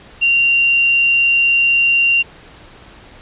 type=tone; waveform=sine; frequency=2768 Hz; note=F7; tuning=16 cents flat; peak=-10 dBFS; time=0.21-2.23 s; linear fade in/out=20 ms; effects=pink hiss -41 dBFS RMS until 3.21 s + resampled to 8000 Hz